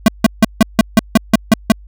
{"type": "tone bursts", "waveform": "square", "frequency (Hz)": 220, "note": "A3", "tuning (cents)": 0, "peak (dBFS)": -4, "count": 10, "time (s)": [0.06, 1.72], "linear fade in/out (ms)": 2, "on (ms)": 22, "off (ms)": 160, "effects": ["added 50 Hz sine -35 dBFS peak until 1.87 s"]}